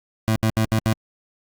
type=tone bursts at uneven times; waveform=25% pulse; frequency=110.3 Hz; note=A2; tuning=5 cents sharp; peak=-13 dBFS; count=5; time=0.28-0.36 / 0.43-0.5 / 0.57-0.65 / 0.72-0.79 / 0.86-0.93 s; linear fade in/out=0 ms; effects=Opus 48 kbps